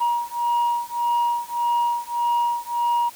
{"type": "beating tone pair", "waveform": "sine", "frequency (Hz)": [950, 951.7], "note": ["A#5", "A#5"], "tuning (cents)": [33, 36], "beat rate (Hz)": 1.7, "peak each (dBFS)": -21, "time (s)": [0, 3.1], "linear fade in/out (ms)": 20, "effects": ["tanh soft clip ceiling -16 dBFS", "white hiss -44 dBFS RMS until 3.15 s"]}